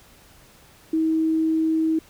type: tone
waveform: sine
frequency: 319.7 Hz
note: D#4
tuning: 47 cents sharp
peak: -18 dBFS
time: 0.93-1.99 s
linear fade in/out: 5 ms
effects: pink hiss -52 dBFS RMS until 2.09 s